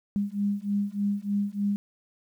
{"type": "beating tone pair", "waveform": "sine", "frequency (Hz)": [201, 204.3], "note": ["G3", "G#3"], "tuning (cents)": [44, -28], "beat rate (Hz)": 3.3, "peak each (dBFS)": -28, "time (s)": [0.16, 1.76], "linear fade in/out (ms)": 0, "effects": ["10-bit"]}